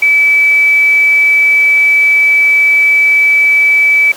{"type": "tone", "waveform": "sine", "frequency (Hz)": 2300, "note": "D7", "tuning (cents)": -37, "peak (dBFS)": -5, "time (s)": [0.02, 4.12], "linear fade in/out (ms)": 5, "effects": ["pink hiss -30 dBFS RMS until 4.16 s", "high-pass 400 Hz 12 dB/octave"]}